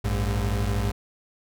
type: tone pair together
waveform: 35% pulse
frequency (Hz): 56.68 / 101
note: A#1 / G#2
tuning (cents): -48 / -48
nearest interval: minor seventh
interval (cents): 1000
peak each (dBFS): -24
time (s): 0.04-0.92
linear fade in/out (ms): 10
effects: none